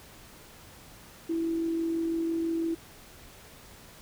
sine tone with amplitude modulation, 330 Hz, E4, 2 cents sharp, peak -25 dBFS, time 1.29-2.75 s, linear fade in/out 10 ms, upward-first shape sine, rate 46 Hz, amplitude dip 30%, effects pink hiss -51 dBFS RMS until 4.01 s

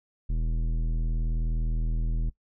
sine tone with tanh clipping, 40.34 Hz, E1, 37 cents flat, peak -26 dBFS, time 0.29-2.3 s, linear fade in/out 10 ms, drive 13 dB, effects noise-tail reverb RT60 0.1 s tail -20 dB re dry

